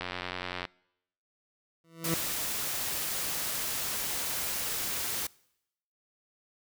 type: click train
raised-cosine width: 0.3 ms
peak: -18 dBFS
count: 59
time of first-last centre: 0.01-0.652 s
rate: 90.3 Hz
type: tone with exponential growth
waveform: 20% pulse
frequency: 164.81 Hz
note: E3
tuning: in tune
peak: -21 dBFS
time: 1.84-2.14 s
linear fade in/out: 2 ms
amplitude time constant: 65 ms
type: noise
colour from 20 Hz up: white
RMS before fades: -33 dBFS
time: 2.04-5.27 s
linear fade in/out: 5 ms
effects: noise-tail reverb RT60 0.8 s tail -24 dB re dry